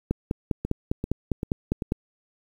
two click trains, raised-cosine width 3 ms, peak -15 / -10 dBFS, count 4 / 10, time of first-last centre 0.65-1.822 / 0.11-1.921 s, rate 2.56 / 4.97 Hz, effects 8-bit

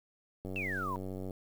click train, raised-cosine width 2 ms, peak -28 dBFS, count 82, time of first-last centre 0.45-1.308 s, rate 94.4 Hz
sine exponential sweep, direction down, 2745 to 932.3 Hz, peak -34 dBFS, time 0.56-0.96 s, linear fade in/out 0 ms
effects 9-bit

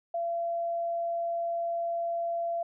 sine tone, 680 Hz, F5, 46 cents flat, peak -28 dBFS, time 0.14-2.63 s, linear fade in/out 5 ms, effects none

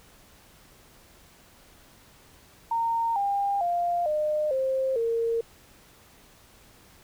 sine tone with pitch steps, 920 / 800.9 / 697.2 / 607 / 528.4 / 460 Hz, A#5 / G5 / F5 / D#5 / C5 / A#4, -23 / +37 / -3 / -43 / +17 / -23 cents, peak -23 dBFS, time 2.71-5.41 s, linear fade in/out 5 ms, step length 450 ms, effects pink hiss -55 dBFS RMS until 7.03 s

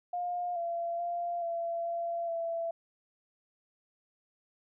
sine tone with pitch steps, 709 / 682 / 693 / 677 / 681 / 669 Hz, F5 / F5 / F5 / E5 / F5 / E5, +26 / -41 / -14 / +46 / -44 / +25 cents, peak -31 dBFS, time 0.13-2.71 s, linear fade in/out 5 ms, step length 430 ms, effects none

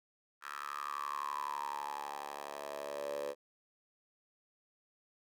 10% pulse tone with high-pass filter sweep, 71.9 Hz, D2, 36 cents flat, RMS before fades -41 dBFS, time 0.41-3.35 s, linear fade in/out 50 ms, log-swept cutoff 1400 to 530 Hz, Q 9.7, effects none

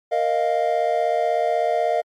triangle chord, Bb suspended fourth, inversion none, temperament equal, 466.2 / 622.3 / 698.5 Hz, Bb4 / Eb5 / F5, 0 / 0 / 0 cents, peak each -23 / -20 / -19 dBFS, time 0.11-2.02 s, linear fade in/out 20 ms, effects MP3 64 kbps

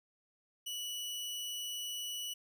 sawtooth tone, 2948 Hz, F#7, 7 cents flat, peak -35 dBFS, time 0.66-2.34 s, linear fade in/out 10 ms, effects none

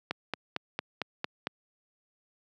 click train, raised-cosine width 0.3 ms, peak -14 dBFS, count 7, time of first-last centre 0.11-1.471 s, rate 4.41 Hz, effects high-pass 150 Hz 12 dB/octave

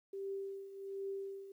sine tone with tremolo, 392 Hz, G4, in tune, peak -37 dBFS, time 0.13-1.52 s, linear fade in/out 5 ms, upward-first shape triangle, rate 1.3 Hz, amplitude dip 75%, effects 12-bit

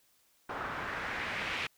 white noise with low-pass filter sweep, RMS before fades -37 dBFS, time 0.49-1.67 s, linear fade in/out 5 ms, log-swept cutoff 1200 to 2600 Hz, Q 2, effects white hiss -69 dBFS RMS until 1.77 s

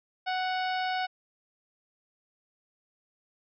harmonic tone with a mistuned harmonic, 742 Hz, F#5, 5 cents sharp, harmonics 1 / 2 / 3 / 4 / 5 / 6 / 7, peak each -29 / -35 / -39 / -41 / -43 / -45 / -46 dBFS, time 0.26-1.07 s, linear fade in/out 20 ms, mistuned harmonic 4, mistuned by -22 cents, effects none

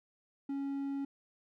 triangle tone, 277.2 Hz, C#4, in tune, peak -32 dBFS, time 0.49-1.05 s, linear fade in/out 5 ms, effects none

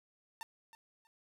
sawtooth tone with echo, 902 Hz, A5, 43 cents sharp, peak -38 dBFS, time 0.41-0.43 s, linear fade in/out 0 ms, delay 320 ms, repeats 2, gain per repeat -13 dB, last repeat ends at 1.07 s, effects none

